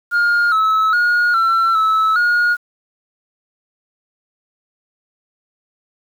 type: tone with pitch steps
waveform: sine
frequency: 1416 / 1297 / 1437 / 1347 / 1303 / 1436 Hz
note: F6 / E6 / F6 / E6 / E6 / F6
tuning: +23 / -28 / +49 / +37 / -20 / +48 cents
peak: -9 dBFS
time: 0.11-2.57 s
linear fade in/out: 50 ms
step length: 410 ms
effects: tanh soft clip ceiling -11 dBFS + 7-bit